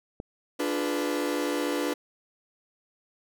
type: click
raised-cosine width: 2 ms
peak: -22 dBFS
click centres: 0.201 s
type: chord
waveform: 40% pulse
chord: D diminished seventh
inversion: none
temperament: equal with one note detuned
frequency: 293.7 / 349.2 / 423.5 / 493.9 Hz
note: D4 / F4 / Ab4 / Cb5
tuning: 0 / 0 / +34 / 0 cents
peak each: -29 / -32 / -35 / -31 dBFS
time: 0.59-1.94 s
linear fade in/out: 10 ms
effects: none